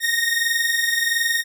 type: tone pair together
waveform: sawtooth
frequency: 1843.3 / 1864.7 Hz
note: A#6 / A#6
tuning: -20 / 0 cents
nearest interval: unison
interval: 20 cents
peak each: -18 dBFS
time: 0-1.44 s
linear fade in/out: 50 ms
effects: none